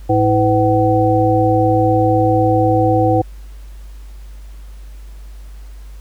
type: harmonic tone with a mistuned harmonic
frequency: 108 Hz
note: A2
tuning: 32 cents flat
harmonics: 1 / 3 / 5 / 7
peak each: -16 / -16 / -16 / -16 dBFS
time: 0.09-3.22 s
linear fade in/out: 10 ms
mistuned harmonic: 5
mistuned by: -120 cents
effects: added 50 Hz sine -31 dBFS peak until 6 s + pink hiss -50 dBFS RMS until 6 s